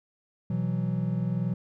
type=chord; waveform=triangle; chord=B suspended fourth; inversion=none; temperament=just; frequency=123.47 / 164.63 / 185.21 Hz; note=B2 / E3 / F#3; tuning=0 / -2 / +2 cents; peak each=-28 dBFS; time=0.5-1.54 s; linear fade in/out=5 ms; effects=none